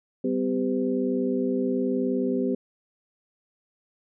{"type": "tone cluster", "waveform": "sine", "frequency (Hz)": [194.6, 253.7, 395.9, 507], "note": ["G3", "B3", "G4", "B4"], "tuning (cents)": [-12, 47, 17, 45], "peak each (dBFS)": [-32, -25, -28, -31], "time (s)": [0.24, 2.55], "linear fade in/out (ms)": 5, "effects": []}